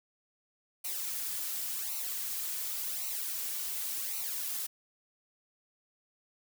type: noise with flanger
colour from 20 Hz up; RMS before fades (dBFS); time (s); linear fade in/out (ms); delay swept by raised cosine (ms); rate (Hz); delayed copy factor
blue; -36; 0.84-4.67; 10; 0.59 to 3.79; 0.9; -0.65
effects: none